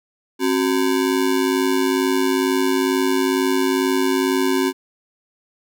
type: ring-modulated tone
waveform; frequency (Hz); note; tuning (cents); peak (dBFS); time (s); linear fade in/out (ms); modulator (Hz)
square; 320.9; E4; -46; -14; 0.39-4.73; 50; 51.1
effects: none